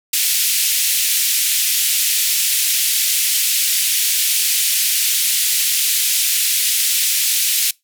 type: band-pass noise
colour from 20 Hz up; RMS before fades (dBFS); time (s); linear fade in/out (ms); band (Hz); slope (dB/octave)
white; -17; 0.13-7.71; 5; 2300 to 15000; 24
effects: noise-tail reverb RT60 0.2 s tail -24 dB re dry